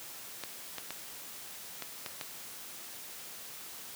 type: clicks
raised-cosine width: 0.2 ms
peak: -20 dBFS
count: 6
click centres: 0.437 / 0.783 / 0.906 / 1.823 / 2.062 / 2.212 s
effects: white hiss -46 dBFS RMS until 3.95 s + high-pass 100 Hz 12 dB/octave